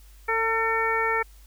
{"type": "harmonic tone", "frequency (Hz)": 450, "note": "A4", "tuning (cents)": 39, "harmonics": [1, 2, 3, 4, 5], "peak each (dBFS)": [-28, -28, -28, -28, -28], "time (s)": [0.28, 1.23], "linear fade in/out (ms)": 10, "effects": ["added 50 Hz sine -47 dBFS peak until 1.46 s", "white hiss -58 dBFS RMS until 1.46 s"]}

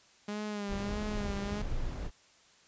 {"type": "tone with vibrato", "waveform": "sawtooth", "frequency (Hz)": 205.3, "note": "G#3", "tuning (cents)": -20, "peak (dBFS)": -31, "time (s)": [0.28, 1.62], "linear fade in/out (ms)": 5, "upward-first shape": "sine", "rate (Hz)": 1.6, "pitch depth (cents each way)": 52}
{"type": "noise", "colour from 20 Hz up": "brown", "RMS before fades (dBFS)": -36, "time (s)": [0.68, 2.11], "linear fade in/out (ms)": 50}
{"effects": ["white hiss -62 dBFS RMS until 2.67 s", "resampled to 16000 Hz"]}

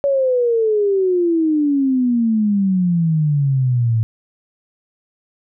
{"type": "exponential sweep", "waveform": "sine", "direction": "down", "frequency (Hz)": [567, 110], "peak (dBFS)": -13, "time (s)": [0.04, 4.03], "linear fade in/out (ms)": 0, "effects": []}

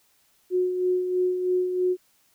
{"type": "tone with tremolo", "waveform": "sine", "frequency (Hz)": 364.5, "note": "F#4", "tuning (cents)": -26, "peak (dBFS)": -19, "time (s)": [0.5, 1.97], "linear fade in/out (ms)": 50, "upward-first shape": "sine", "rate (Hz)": 3.1, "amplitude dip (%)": 50, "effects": ["white hiss -64 dBFS RMS until 2.34 s"]}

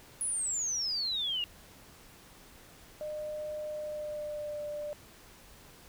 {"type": "exponential sweep", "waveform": "sine", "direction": "down", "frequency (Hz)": [10520, 2794], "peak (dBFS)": -30, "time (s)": [0.21, 1.44], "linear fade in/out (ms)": 0}
{"type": "tone with pitch glide", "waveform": "sine", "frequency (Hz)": [607, 593.5], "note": ["D#5", "D5"], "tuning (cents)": [-43, 18], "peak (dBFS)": -35, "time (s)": [3.01, 4.93], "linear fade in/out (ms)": 0, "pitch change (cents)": -39, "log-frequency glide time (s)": [3.72, 4.62]}
{"effects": ["pink hiss -55 dBFS RMS until 5.88 s"]}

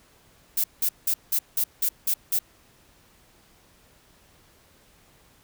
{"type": "noise bursts", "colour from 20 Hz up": "violet", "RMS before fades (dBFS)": -23, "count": 8, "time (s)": [0.57, 2.39], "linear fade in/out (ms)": 5, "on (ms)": 70, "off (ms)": 180, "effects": ["pink hiss -58 dBFS RMS until 5.43 s"]}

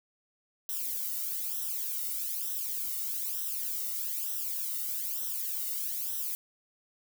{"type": "noise with flanger", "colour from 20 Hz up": "violet", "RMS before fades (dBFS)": -34, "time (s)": [0.69, 6.35], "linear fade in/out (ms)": 0, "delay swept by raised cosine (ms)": [0.43, 1.23], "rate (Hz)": 1.1, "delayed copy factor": -0.95, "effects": []}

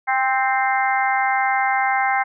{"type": "harmonic tone with a mistuned harmonic", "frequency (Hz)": 261.6, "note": "C4", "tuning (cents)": 0, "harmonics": [3, 4, 5, 6, 7, 8], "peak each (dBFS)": [-19, -26, -29, -25, -29, -24], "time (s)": [0.07, 2.24], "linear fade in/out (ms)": 20, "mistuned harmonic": 3, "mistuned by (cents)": 16, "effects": []}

